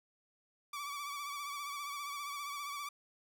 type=tone with vibrato; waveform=sawtooth; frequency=1150 Hz; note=D6; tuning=37 cents flat; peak=-36 dBFS; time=0.73-2.89 s; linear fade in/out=5 ms; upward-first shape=sine; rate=15 Hz; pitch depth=48 cents each way; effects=none